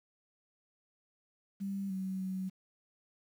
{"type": "tone with pitch steps", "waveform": "sine", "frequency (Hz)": [196.7, 189.4, 188.1], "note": ["G3", "F#3", "F#3"], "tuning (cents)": [6, 41, 29], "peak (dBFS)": -34, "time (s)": [1.6, 2.5], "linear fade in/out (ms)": 20, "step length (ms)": 300, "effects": ["10-bit"]}